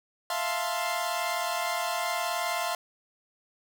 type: chord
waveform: sawtooth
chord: F major seventh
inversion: third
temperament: equal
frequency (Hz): 659.3 / 698.5 / 880 / 1046.5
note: E5 / F5 / A5 / C6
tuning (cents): 0 / 0 / 0 / 0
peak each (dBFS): -31 / -28 / -33 / -29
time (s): 0.3-2.75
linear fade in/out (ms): 2
effects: none